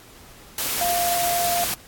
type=tone in noise; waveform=sine; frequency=698.5 Hz; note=F5; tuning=in tune; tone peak=-21 dBFS; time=0.81-1.64 s; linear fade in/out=2 ms; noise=white; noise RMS=-25 dBFS; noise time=0.58-1.74 s; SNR=+1 dB; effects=pink hiss -47 dBFS RMS until 1.87 s + AAC 64 kbps